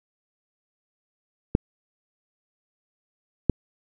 clicks, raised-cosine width 3 ms, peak -4 dBFS, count 2, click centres 1.551 / 3.497 s, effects none

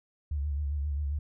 sine tone with vibrato, 72.3 Hz, D2, 27 cents flat, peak -28 dBFS, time 0.31-1.19 s, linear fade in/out 5 ms, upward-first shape sine, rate 7.5 Hz, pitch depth 68 cents each way, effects none

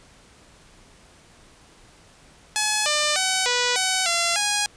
5% pulse tone with pitch steps, 850 / 598 / 755 / 490.4 / 753 / 684 / 826 Hz, G#5 / D5 / F#5 / B4 / F#5 / F5 / G#5, +40 / +31 / +35 / -12 / +30 / -36 / -10 cents, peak -8 dBFS, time 2.56-4.66 s, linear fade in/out 0 ms, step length 300 ms, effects pink hiss -52 dBFS RMS until 4.76 s + resampled to 22050 Hz

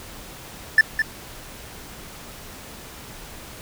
triangle tone with echo, 1760 Hz, A6, in tune, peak -7 dBFS, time 0.78-0.81 s, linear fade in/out 2 ms, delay 210 ms, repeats 1, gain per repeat -8 dB, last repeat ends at 1.02 s, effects pink hiss -40 dBFS RMS until 3.61 s

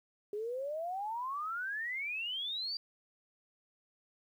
sine exponential sweep, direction up, 404.7 to 4749 Hz, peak -35 dBFS, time 0.33-2.77 s, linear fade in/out 2 ms, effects 11-bit

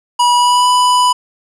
square tone with pitch glide, 971 to 992 Hz, B5 to B5, -30 to +7 cents, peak -9 dBFS, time 0.19-1.13 s, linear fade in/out 10 ms, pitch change +37 cents, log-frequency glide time 0.35-0.69 s, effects resampled to 24000 Hz + 7-bit

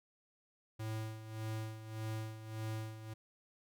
square tone with tremolo, 109.9 Hz, A2, 2 cents flat, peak -38 dBFS, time 0.79-3.14 s, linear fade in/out 10 ms, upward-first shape sine, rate 1.7 Hz, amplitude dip 70%, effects none

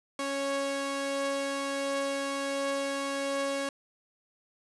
sawtooth tone pair together, 277.2 / 553 Hz, C#4 / C#5, 0 / -4 cents, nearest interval octave, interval 1196 cents, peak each -31 / -27 dBFS, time 0.19-3.69 s, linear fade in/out 2 ms, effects resampled to 24000 Hz + 9-bit

